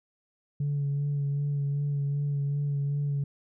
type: tone with vibrato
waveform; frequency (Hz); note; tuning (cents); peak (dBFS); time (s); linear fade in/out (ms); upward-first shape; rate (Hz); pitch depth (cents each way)
sine; 142.7; D3; -49; -24; 0.6-3.24; 5; sine; 2.6; 22
effects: tanh soft clip ceiling -23 dBFS